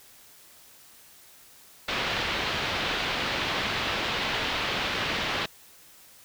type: low-pass noise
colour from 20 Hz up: white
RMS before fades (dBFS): -29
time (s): 1.88-5.46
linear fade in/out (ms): 5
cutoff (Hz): 3700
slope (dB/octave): 24
effects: white hiss -53 dBFS RMS until 6.24 s